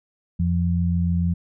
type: tone pair together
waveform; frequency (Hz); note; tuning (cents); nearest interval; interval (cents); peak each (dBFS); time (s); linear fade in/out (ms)
sine; 86.2 / 173; F2 / F3; -22 / -16; octave; 1206; -21; 0.39-1.34; 10
effects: none

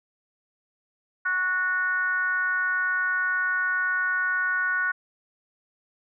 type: tone with frequency modulation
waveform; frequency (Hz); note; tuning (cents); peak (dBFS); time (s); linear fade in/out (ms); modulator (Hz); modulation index
sine; 1471; F#6; -11; -22; 1.25-4.92; 10; 358; 0.65
effects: none

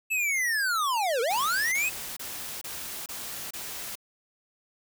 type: linear two-way sweep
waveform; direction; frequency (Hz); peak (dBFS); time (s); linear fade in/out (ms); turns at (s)
square; down then up; 2647 to 440 to 2614; -25; 0.1-1.9; 20; 1.21
type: noise bursts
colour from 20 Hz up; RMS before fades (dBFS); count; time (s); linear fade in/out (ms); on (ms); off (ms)
white; -37; 6; 1.3-3.955; 5; 420; 27
effects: none

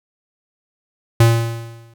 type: tone with exponential decay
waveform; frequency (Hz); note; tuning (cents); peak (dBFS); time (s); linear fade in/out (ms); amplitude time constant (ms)
square; 115.5; A#2; -16; -7; 1.2-1.94; 5; 160
effects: none

